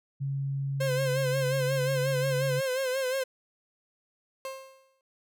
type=tone with pitch glide; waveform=sine; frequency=137.8 to 139.48 Hz; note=C#3 to C#3; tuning=-10 to +11 cents; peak=-28 dBFS; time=0.2-2.61 s; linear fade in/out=20 ms; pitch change=+21 cents; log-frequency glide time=1.44-1.97 s
type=tone with vibrato; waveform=45% pulse; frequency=522 Hz; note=C5; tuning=4 cents flat; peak=-27 dBFS; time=0.8-3.24 s; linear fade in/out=10 ms; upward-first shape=sine; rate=5.6 Hz; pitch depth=65 cents each way
type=tone with exponential decay; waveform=30% pulse; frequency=532 Hz; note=C5; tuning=29 cents sharp; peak=-30 dBFS; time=4.45-5.01 s; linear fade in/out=1 ms; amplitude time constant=120 ms
effects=none